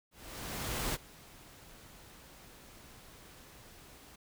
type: noise with ADSR envelope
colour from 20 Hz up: pink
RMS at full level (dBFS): -34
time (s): 0.11-4.16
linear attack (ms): 830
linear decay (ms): 31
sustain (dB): -21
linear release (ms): 9
effects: none